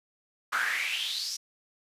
brown noise with high-pass filter sweep, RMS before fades -31 dBFS, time 0.52-1.37 s, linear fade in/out 10 ms, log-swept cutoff 1300 to 5800 Hz, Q 6.5, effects resampled to 32000 Hz

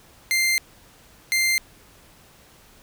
sawtooth tone bursts at uneven times, 2093 Hz, C7, in tune, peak -15 dBFS, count 2, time 0.31-0.58 / 1.32-1.58 s, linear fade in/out 0 ms, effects pink hiss -52 dBFS RMS until 2.82 s

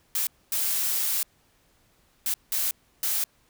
blue noise bursts at uneven times, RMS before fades -26 dBFS, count 5, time 0.15-0.27 / 0.52-1.23 / 2.26-2.34 / 2.52-2.71 / 3.03-3.24 s, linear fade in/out 2 ms, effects pink hiss -64 dBFS RMS until 3.49 s

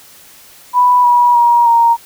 sine tone with pitch steps, 987.8 / 968.6 / 949.8 / 931.3 Hz, B5 / B5 / A#5 / A#5, 0 / -34 / +32 / -2 cents, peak -6 dBFS, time 0.73-1.97 s, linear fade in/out 50 ms, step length 310 ms, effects white hiss -41 dBFS RMS until 2.05 s

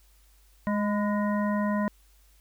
harmonic tone with a mistuned harmonic, 207.7 Hz, G#3, in tune, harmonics 1 / 3 / 5 / 7 / 9, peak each -25 / -32 / -33 / -42 / -38 dBFS, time 0.67-1.88 s, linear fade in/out 0 ms, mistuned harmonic 5, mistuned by -47 cents, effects added 50 Hz sine -57 dBFS peak until 2.4 s + white hiss -64 dBFS RMS until 2.4 s

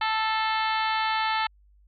harmonic tone with a mistuned harmonic, 440 Hz, A4, in tune, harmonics 2 / 3 / 4 / 5 / 6 / 7 / 8 / 9 / 10, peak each -26 / -30 / -32 / -34 / -36 / -37 / -38 / -39 / -40 dBFS, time 0.01-1.47 s, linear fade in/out 5 ms, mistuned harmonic 5, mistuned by -31 cents, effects added 50 Hz sine -55 dBFS peak until 1.87 s

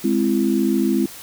sine chord, Ab augmented, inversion none, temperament equal with one note detuned, 207.7 / 261.6 / 335.6 Hz, Ab3 / C4 / E4, 0 / 0 / +31 cents, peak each -20 dBFS, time 0.04-1.06 s, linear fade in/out 5 ms, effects white hiss -38 dBFS RMS until 1.22 s

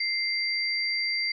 sine tone pair together, 2093 / 4699 Hz, C7 / D8, 0 / 0 cents, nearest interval octave + major second, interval 1400 cents, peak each -28 dBFS, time 0-1.32 s, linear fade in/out 5 ms, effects none

